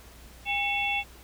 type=tone cluster; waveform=sine; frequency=806 / 2203 / 2692 / 3411 Hz; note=G5 / C#7 / E7 / G#7; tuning=+48 / -11 / +36 / +46 cents; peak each=-31 / -32 / -28 / -35 dBFS; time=0.45-1.04 s; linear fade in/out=50 ms; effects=added 60 Hz sine -50 dBFS peak until 1.23 s + pink hiss -52 dBFS RMS until 1.23 s